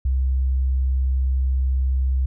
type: tone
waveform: sine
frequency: 65.3 Hz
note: C2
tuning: 3 cents flat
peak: -17 dBFS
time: 0.05-2.26 s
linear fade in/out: 5 ms
effects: none